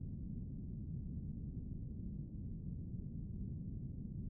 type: low-pass noise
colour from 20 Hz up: white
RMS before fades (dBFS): -45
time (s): 0-4.29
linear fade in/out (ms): 10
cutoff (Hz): 200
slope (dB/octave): 24
effects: none